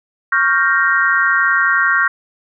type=chord; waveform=sine; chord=G half-diminished seventh; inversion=second; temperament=equal; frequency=1108.7 / 1396.9 / 1568 / 1864.7 Hz; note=Db6 / F6 / G6 / Bb6; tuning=0 / 0 / 0 / 0 cents; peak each=-19 / -16 / -16 / -17 dBFS; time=0.32-2.08 s; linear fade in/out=5 ms; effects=none